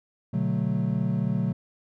triangle chord, B minor seventh, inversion none, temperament equal, 123.47 / 146.83 / 185 / 220 Hz, B2 / D3 / F#3 / A3, 0 / 0 / 0 / 0 cents, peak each -27 / -27 / -25 / -29 dBFS, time 0.33-1.53 s, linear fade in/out 10 ms, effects none

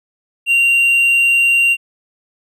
triangle tone, 2765 Hz, F7, 18 cents flat, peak -8 dBFS, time 0.46-1.77 s, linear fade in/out 50 ms, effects none

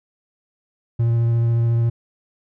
triangle tone with vibrato, 116.54 Hz, A#2, in tune, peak -13 dBFS, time 0.99-1.9 s, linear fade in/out 10 ms, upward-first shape sine, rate 14 Hz, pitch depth 11 cents each way, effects none

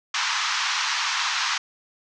pink band-pass noise, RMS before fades -25 dBFS, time 0.14-1.58 s, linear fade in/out 5 ms, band 920 to 6400 Hz, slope 48 dB/octave, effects none

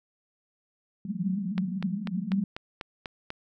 pink band-pass noise, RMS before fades -30 dBFS, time 1.05-2.44 s, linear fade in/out 2 ms, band 180 to 210 Hz, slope 96 dB/octave
click train, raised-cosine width 0.3 ms, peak -19 dBFS, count 8, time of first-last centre 1.58-3.304 s, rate 4.06 Hz
effects none

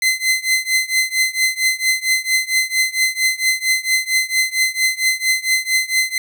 sawtooth tone with tremolo, 2055 Hz, C7, 32 cents flat, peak -8 dBFS, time 0.02-6.18 s, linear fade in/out 2 ms, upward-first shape triangle, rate 4.4 Hz, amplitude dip 95%, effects none

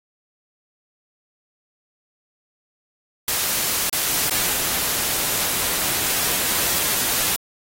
white noise with dropouts, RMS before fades -21 dBFS, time 3.28-7.36 s, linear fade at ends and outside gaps 1 ms, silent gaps 3.896-3.928 / 4.297-4.309 s, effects AAC 48 kbps

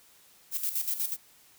violet noise with tremolo, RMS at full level -29 dBFS, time 0.51-1.17 s, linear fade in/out 50 ms, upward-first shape square, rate 8.2 Hz, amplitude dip 65%, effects white hiss -59 dBFS RMS until 1.58 s

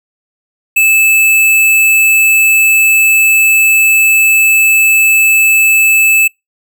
square tone, 2620 Hz, E7, 11 cents flat, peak -6 dBFS, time 0.76-6.28 s, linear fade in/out 10 ms, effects noise-tail reverb RT60 0.2 s tail -25 dB re dry

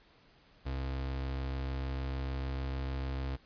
35% pulse tone, 66.7 Hz, C2, 34 cents sharp, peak -32 dBFS, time 0.65-3.37 s, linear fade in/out 20 ms, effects pink hiss -63 dBFS RMS until 3.45 s + resampled to 11025 Hz

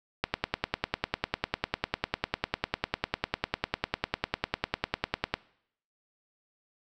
click train, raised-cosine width 0.3 ms, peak -10 dBFS, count 52, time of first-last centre 0.24-5.34 s, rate 10 Hz, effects noise-tail reverb RT60 0.7 s tail -21 dB re dry

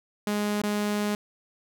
sawtooth tone with dropouts, 207.7 Hz, G#3, in tune, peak -21 dBFS, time 0.27-1.15 s, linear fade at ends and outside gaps 2 ms, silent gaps 0.618-0.636 s, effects none

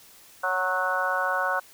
harmonic tone with a mistuned harmonic, 185 Hz, F#3, in tune, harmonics 3 / 4 / 5 / 6 / 7 / 8, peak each -31 / -31 / -33 / -30 / -32 / -27 dBFS, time 0.43-1.6 s, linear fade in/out 10 ms, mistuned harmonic 6, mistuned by -21 cents, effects white hiss -52 dBFS RMS until 1.73 s

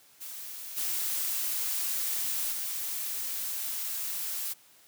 blue noise with level steps, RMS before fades -41 / -31 / -34 dBFS, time 0.2-4.54 s, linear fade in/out 20 ms, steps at 0.76 / 2.51 s, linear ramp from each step 20 ms, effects white hiss -59 dBFS RMS until 4.87 s + high-pass 100 Hz 12 dB/octave

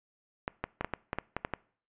clicks, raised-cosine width 0.5 ms, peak -16 dBFS, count 10, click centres 0.479 / 0.64 / 0.81 / 0.846 / 0.937 / 1.131 / 1.186 / 1.366 / 1.449 / 1.537 s, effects noise-tail reverb RT60 0.5 s tail -23 dB re dry + resampled to 8000 Hz

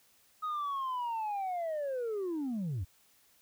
sine linear sweep, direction down, 1264 to 77.7 Hz, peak -30 dBFS, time 0.42-2.85 s, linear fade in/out 20 ms, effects tanh soft clip ceiling -31 dBFS + white hiss -66 dBFS RMS until 3.41 s

